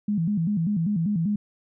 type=tone with vibrato; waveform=sine; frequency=185 Hz; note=F#3; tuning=in tune; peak=-21 dBFS; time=0.08-1.36 s; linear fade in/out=5 ms; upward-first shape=square; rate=5.1 Hz; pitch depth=200 cents each way; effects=none